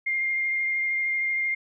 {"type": "tone with vibrato", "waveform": "sine", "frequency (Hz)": 2115, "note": "C7", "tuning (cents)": 18, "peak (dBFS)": -23, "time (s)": [0.06, 1.55], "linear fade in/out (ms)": 10, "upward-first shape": "sine", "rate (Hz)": 13, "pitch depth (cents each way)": 11, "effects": []}